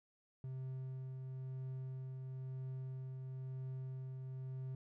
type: tone with tremolo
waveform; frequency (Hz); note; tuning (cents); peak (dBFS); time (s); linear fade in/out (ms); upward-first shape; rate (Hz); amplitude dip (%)
triangle; 130.81; C3; 0; -39; 0.44-4.75; 2; triangle; 1; 30
effects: none